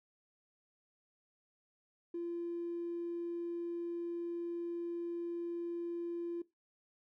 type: tone with tanh clipping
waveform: triangle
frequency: 342.6 Hz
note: F4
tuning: 33 cents flat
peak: -36 dBFS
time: 2.14-6.42 s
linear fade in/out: 5 ms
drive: 1 dB
effects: noise-tail reverb RT60 0.2 s tail -19 dB re dry